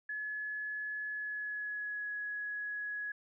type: tone with pitch glide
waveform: sine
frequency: 1704 to 1678.6 Hz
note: G#6 to G#6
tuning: +44 to +18 cents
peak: -36 dBFS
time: 0.09-3.12 s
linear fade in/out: 5 ms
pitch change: -26 cents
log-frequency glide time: 1.09-2.09 s
effects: none